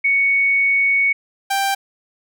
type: tone pair in turn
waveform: sine / sawtooth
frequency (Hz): 2225 / 786.7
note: C#7 / G5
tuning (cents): +6 / +6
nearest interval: octave + tritone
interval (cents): 1800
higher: first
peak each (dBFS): -13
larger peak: neither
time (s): 0.04-1.13 / 1.5-1.75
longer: first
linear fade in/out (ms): 10
effects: none